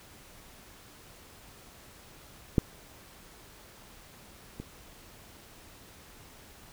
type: clicks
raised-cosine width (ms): 3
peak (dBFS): -8 / -25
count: 2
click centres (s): 2.582 / 4.6
effects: pink hiss -53 dBFS RMS until 6.72 s